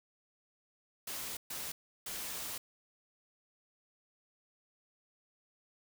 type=noise bursts at uneven times; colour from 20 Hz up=white; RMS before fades=-41 dBFS; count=3; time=1.07-1.37 / 1.5-1.72 / 2.06-2.58 s; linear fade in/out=5 ms; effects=none